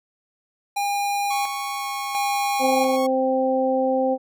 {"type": "tone with tremolo", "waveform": "square", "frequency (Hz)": 809, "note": "G#5", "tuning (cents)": -46, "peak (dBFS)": -22, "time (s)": [0.76, 2.97], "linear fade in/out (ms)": 10, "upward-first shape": "square", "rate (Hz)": 0.72, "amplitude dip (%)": 60}
{"type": "tone with pitch glide", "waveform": "sawtooth", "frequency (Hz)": [1108.7, 1100.4], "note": ["C#6", "C#6"], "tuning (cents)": [0, -13], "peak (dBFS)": -25, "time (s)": [1.3, 3.07], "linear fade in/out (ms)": 10, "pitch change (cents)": -13, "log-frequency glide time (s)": [1.77, 1.85]}
{"type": "harmonic tone", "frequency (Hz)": 261.6, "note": "C4", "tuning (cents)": 0, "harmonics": [1, 2, 3], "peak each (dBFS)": [-24, -20, -25], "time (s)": [2.59, 4.18], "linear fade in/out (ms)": 50}
{"effects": []}